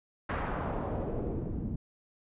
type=noise with low-pass filter sweep; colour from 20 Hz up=pink; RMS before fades=-34 dBFS; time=0.29-1.76 s; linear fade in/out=5 ms; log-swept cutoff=1600 to 220 Hz; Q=1.5; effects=resampled to 8000 Hz